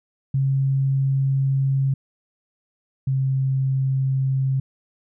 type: tone pair in turn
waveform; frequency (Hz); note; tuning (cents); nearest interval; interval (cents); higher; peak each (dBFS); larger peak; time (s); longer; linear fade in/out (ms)
sine; 135.6 / 133.58; C#3 / C3; -38 / +36; unison; 26; first; -17 / -18; first; 0.34-1.94 / 3.07-4.6; first; 5
effects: none